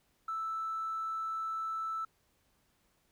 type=tone with tanh clipping; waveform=triangle; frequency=1318 Hz; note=E6; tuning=1 cent flat; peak=-33 dBFS; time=0.28-2.05 s; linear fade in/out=5 ms; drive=1 dB; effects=pink hiss -73 dBFS RMS until 3.11 s